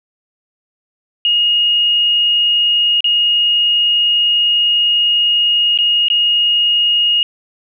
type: tone with dropouts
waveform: sine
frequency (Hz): 2865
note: F7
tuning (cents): +44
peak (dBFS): -10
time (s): 1.25-7.23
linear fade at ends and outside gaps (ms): 1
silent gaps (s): 3.006-3.043 / 5.776-5.787 / 6.084-6.101
effects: none